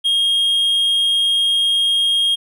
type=tone; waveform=triangle; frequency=3246 Hz; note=G#7; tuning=40 cents flat; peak=-12 dBFS; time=0.04-2.36 s; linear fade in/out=20 ms; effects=none